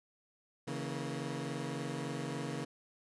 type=chord; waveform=20% pulse; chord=A# diminished; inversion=first; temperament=equal with one note detuned; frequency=138.59 / 162.17 / 233.1 Hz; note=C#3 / E3 / A#3; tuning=0 / -28 / 0 cents; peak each=-35 / -37 / -38 dBFS; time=0.67-2.65 s; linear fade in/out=10 ms; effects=resampled to 24000 Hz